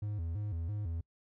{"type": "tone with vibrato", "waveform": "triangle", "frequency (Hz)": 93.1, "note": "F#2", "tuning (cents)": 11, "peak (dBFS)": -32, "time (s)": [0.02, 1.01], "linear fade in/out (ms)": 5, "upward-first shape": "square", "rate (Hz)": 3, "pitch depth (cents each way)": 200, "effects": ["noise-tail reverb RT60 0.1 s tail -26 dB re dry"]}